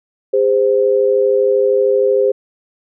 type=tone pair together; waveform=sine; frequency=405.2 / 518.1 Hz; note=G#4 / C5; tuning=-43 / -17 cents; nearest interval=major third; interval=426 cents; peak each=-13 dBFS; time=0.33-2.32 s; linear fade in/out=10 ms; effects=none